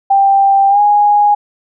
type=tone with pitch glide; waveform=sine; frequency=788 to 826.2 Hz; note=G5 to G#5; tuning=+9 to -9 cents; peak=-6 dBFS; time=0.1-1.35 s; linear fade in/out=10 ms; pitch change=+82 cents; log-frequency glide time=0.69-0.8 s; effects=none